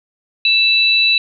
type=tone pair together; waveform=sine; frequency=2646 / 3943 Hz; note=E7 / B7; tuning=+6 / -4 cents; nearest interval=perfect fifth; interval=690 cents; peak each=-13 dBFS; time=0.45-1.18 s; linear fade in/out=2 ms; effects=none